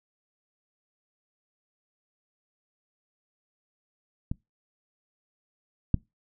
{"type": "clicks", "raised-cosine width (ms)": 5, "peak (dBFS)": [-17, -8], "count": 2, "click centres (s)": [4.315, 5.943], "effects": ["noise-tail reverb RT60 0.2 s tail -24 dB re dry"]}